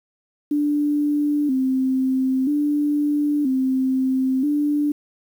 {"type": "tone with vibrato", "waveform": "sine", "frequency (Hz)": 277.2, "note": "C#4", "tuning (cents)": 0, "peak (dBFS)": -17, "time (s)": [0.51, 4.92], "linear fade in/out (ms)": 5, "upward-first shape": "square", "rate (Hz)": 0.51, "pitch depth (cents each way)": 100, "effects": ["8-bit"]}